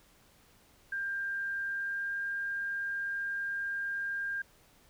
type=tone with pitch glide; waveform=sine; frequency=1593 to 1602.2 Hz; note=G6 to G6; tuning=+27 to +37 cents; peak=-32 dBFS; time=0.92-4.42 s; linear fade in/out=5 ms; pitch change=+10 cents; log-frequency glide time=1.67-2.15 s; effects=pink hiss -63 dBFS RMS until 4.89 s